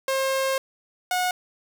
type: tone pair in turn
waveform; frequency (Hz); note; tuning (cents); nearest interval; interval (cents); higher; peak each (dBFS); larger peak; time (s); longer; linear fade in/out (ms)
sawtooth; 534 / 728.1; C5 / F#5; +35 / -28; perfect fourth; 537; second; -18; neither; 0.08-0.58 / 1.11-1.31; first; 2
effects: none